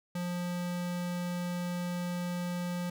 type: tone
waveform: square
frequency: 176.6 Hz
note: F3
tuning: 20 cents sharp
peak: -33 dBFS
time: 0.15-2.9 s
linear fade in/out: 5 ms
effects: none